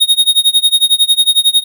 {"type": "tone with tremolo", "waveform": "square", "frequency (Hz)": 3729, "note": "A#7", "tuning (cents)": 0, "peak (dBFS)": -5, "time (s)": [0, 1.64], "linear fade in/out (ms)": 20, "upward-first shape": "sine", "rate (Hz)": 11, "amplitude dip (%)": 95, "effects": []}